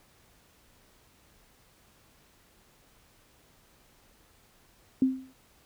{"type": "tone with exponential decay", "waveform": "sine", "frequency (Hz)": 261.6, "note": "C4", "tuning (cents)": 0, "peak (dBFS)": -17, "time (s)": [5.02, 5.33], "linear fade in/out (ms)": 2, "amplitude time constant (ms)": 66, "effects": ["pink hiss -62 dBFS RMS until 5.65 s"]}